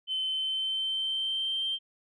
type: tone with pitch glide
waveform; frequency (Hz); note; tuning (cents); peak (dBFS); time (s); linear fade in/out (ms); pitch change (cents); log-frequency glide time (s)
sine; 3065 to 3146; G7 to G7; -40 to +6; -27; 0.07-1.79; 50; +46; 0.25-1.67
effects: tanh soft clip ceiling -23 dBFS